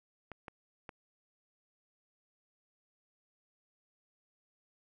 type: clicks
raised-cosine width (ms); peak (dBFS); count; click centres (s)
0.5; -29; 3; 0.317 / 0.482 / 0.892
effects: none